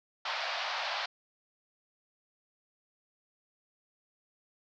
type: band-pass noise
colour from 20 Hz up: pink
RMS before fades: -35 dBFS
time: 0.25-1.06 s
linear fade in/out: 5 ms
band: 630 to 5000 Hz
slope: 48 dB/octave
effects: none